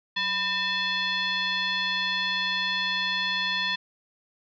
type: tone with frequency modulation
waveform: sine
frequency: 2621 Hz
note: E7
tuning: 11 cents flat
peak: -24 dBFS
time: 0.16-3.76 s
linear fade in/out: 10 ms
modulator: 812 Hz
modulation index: 1.8
effects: none